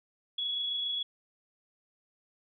sine tone with amplitude modulation, 3367 Hz, G#7, 23 cents sharp, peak -29 dBFS, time 0.38-1.03 s, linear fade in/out 5 ms, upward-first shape sine, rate 27.2 Hz, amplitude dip 25%, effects none

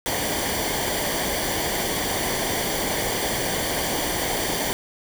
pink noise with comb filter, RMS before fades -25 dBFS, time 0.06-4.73 s, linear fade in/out 0 ms, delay 0.76 ms, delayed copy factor -0.65, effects none

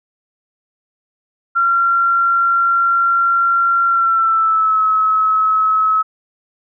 sine tone with pitch glide, 1373 to 1288.5 Hz, F6 to E6, -30 to -40 cents, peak -11 dBFS, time 1.55-6.03 s, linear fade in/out 20 ms, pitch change -110 cents, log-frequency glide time 3.87-4.82 s, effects none

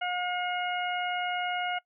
harmonic tone, 718 Hz, F5, 48 cents sharp, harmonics 1 / 2 / 3 / 4, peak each -31 / -34 / -36 / -37 dBFS, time 0.01-1.79 s, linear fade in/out 10 ms, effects noise-tail reverb RT60 0.1 s tail -22 dB re dry

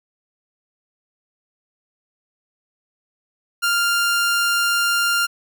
sawtooth tone, 1396.9 Hz, F6, in tune, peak -13 dBFS, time 3.62-5.27 s, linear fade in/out 20 ms, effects none

